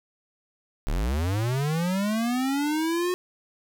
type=linear sweep; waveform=square; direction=up; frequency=31.36 to 365.4 Hz; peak=-24 dBFS; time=0.87-3.14 s; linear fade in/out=0 ms; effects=none